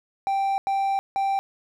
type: tone bursts at uneven times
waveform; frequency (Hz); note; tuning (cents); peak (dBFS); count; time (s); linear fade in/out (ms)
triangle; 784; G5; 0; -19; 3; 0.27-0.58 / 0.67-0.99 / 1.16-1.39; 0
effects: none